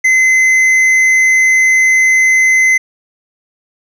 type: tone with hard clipping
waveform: sine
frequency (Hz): 2050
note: C7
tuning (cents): -36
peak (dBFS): -8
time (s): 0.04-2.78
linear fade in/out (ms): 10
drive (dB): 6
effects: none